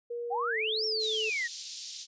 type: tone with pitch glide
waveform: sine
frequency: 475.5 to 436 Hz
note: A#4 to A4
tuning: +34 to -16 cents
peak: -33 dBFS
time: 0.1-1.3 s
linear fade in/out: 10 ms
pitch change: -150 cents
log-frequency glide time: 0.48-0.58 s
type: exponential two-way sweep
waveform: sine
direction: up then down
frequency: 714 to 5588 to 1819 Hz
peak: -29 dBFS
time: 0.3-1.48 s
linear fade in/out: 20 ms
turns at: 0.85 s
type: band-pass noise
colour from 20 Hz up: white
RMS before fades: -42 dBFS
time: 0.99-2.07 s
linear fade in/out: 50 ms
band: 3700 to 6300 Hz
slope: 24 dB/octave
effects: resampled to 16000 Hz